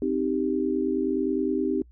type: chord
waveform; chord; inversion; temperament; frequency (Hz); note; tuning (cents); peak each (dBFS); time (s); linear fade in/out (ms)
sine; C minor; none; equal; 261.6 / 311.1 / 392; C4 / Eb4 / G4; 0 / 0 / 0; -27; 0.02-1.82; 2
effects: noise-tail reverb RT60 0.1 s tail -26 dB re dry + added 60 Hz sine -49 dBFS peak until 1.91 s